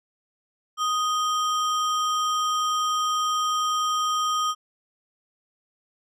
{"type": "tone with sample-and-hold", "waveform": "sine", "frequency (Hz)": 1244.5, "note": "D#6", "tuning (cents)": 0, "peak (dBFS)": -21, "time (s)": [0.77, 4.55], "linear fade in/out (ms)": 50, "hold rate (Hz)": 4410, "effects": ["low-pass 8000 Hz 12 dB/octave"]}